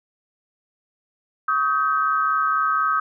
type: tone cluster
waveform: sine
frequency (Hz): 1125 / 1269 / 1553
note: C#6 / D#6 / G6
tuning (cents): +25 / +34 / -17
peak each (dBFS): -27 / -19 / -25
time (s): 1.48-3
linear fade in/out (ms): 5
effects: none